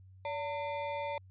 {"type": "ring-modulated tone", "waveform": "square", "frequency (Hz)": 740, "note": "F#5", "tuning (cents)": 0, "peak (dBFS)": -32, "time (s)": [0.25, 1.18], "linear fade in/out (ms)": 2, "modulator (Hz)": 167, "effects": ["added 94 Hz sine -53 dBFS peak until 1.3 s", "resampled to 8000 Hz"]}